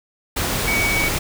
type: tone in noise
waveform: sine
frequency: 2255 Hz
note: C#7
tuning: 29 cents sharp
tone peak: -19 dBFS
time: 0.67-1.09 s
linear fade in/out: 10 ms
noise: pink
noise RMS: -22 dBFS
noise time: 0.36-1.19 s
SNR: 0 dB
effects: none

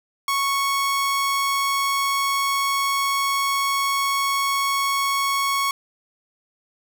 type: tone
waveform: sawtooth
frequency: 1106 Hz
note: C#6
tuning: 4 cents flat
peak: -16 dBFS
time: 0.28-5.71 s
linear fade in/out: 2 ms
effects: none

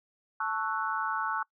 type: chord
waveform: sine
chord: F# minor seventh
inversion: first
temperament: equal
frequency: 880 / 1108.7 / 1318.5 / 1480 Hz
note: A5 / C#6 / E6 / F#6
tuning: 0 / 0 / 0 / 0 cents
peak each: -34 dBFS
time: 0.4-1.43 s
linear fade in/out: 5 ms
effects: noise-tail reverb RT60 0.1 s tail -24 dB re dry

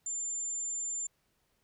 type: tone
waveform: sine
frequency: 7210 Hz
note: A8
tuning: 41 cents sharp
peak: -33 dBFS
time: 0.06-1.07 s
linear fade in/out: 5 ms
effects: pink hiss -75 dBFS RMS until 1.63 s

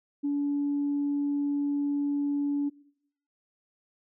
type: tone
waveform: sine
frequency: 286.3 Hz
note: D4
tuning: 44 cents flat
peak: -24 dBFS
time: 0.23-2.7 s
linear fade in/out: 20 ms
effects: noise-tail reverb RT60 0.7 s tail -22 dB re dry + tanh soft clip ceiling -21 dBFS

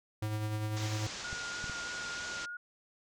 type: tone with tremolo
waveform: square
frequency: 107.1 Hz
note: A2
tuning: 46 cents flat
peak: -32 dBFS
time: 0.22-1.07 s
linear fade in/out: 5 ms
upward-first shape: sine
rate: 10 Hz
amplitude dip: 35%
type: low-pass noise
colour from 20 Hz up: white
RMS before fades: -43 dBFS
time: 0.76-2.46 s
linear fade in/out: 10 ms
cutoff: 7000 Hz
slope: 48 dB/octave
type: tone with vibrato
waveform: sine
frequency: 1429 Hz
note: F6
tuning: 39 cents sharp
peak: -39 dBFS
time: 1.24-2.57 s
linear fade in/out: 5 ms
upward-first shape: sine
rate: 3.2 Hz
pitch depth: 18 cents each way
type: clicks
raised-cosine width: 5 ms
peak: -31 dBFS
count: 3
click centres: 1.329 / 1.642 / 1.697 s
effects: none

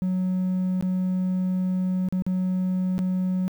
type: tone with dropouts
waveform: triangle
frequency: 184.6 Hz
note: F#3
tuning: 4 cents flat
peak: -19 dBFS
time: 0.02-3.48 s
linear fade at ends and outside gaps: 0 ms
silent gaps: 0.81-0.825 / 2.087-2.125 / 2.222-2.265 / 2.981-2.99 s
effects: tanh soft clip ceiling -15 dBFS + 9-bit

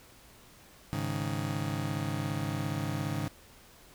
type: chord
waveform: 30% pulse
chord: Ab suspended fourth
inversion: none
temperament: just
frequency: 103.83 / 138.43 / 155.74 Hz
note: Ab2 / Db3 / Eb3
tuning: 0 / -2 / +2 cents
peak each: -33 dBFS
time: 0.93-3.28 s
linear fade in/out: 0 ms
effects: pink hiss -56 dBFS RMS until 3.94 s

